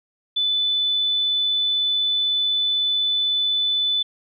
sine tone, 3498 Hz, A7, 11 cents flat, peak -18 dBFS, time 0.36-4.03 s, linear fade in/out 10 ms, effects none

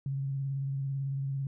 sine tone with vibrato, 136.9 Hz, C#3, 21 cents flat, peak -30 dBFS, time 0.06-1.47 s, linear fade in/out 2 ms, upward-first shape square, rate 18 Hz, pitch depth 23 cents each way, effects none

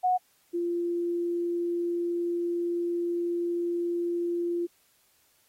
sine tone pair in turn, 733 / 345.3 Hz, F#5 / F4, -16 / -20 cents, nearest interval octave + minor second, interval 1304 cents, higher first, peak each -21 / -26 dBFS, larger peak first, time 0.03-0.18 / 0.53-4.67 s, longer second, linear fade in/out 20 ms, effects white hiss -66 dBFS RMS until 5.48 s + AAC 48 kbps

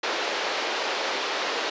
pink band-pass noise, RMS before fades -28 dBFS, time 0.03-1.7 s, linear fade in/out 5 ms, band 390 to 5100 Hz, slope 24 dB/octave, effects resampled to 16000 Hz

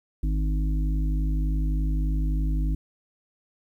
harmonic tone, 51.7 Hz, G#1, 7 cents flat, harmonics 1 / 3 / 5 / 6, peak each -22 / -32 / -36 / -38 dBFS, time 0.23-2.75 s, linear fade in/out 5 ms, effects 10-bit

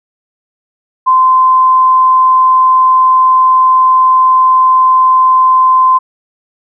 sine tone, 1034 Hz, C6, 21 cents flat, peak -4 dBFS, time 1.06-5.99 s, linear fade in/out 20 ms, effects none

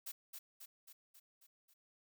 blue noise with echo, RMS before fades -45 dBFS, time 0.06-0.12 s, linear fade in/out 10 ms, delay 270 ms, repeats 6, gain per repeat -4 dB, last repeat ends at 1.74 s, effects none

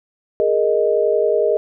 sine chord, Ab suspended second, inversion none, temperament equal, 415.3 / 466.2 / 622.3 Hz, Ab4 / Bb4 / Eb5, 0 / 0 / 0 cents, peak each -18 dBFS, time 0.4-1.57 s, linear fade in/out 0 ms, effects none

